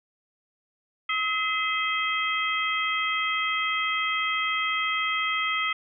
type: harmonic tone with a mistuned harmonic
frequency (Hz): 640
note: D#5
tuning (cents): +49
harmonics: 2 / 3 / 4 / 5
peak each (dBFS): -28 / -28 / -32 / -31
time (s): 1.09-5.73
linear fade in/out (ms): 5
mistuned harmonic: 3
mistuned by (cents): +110
effects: none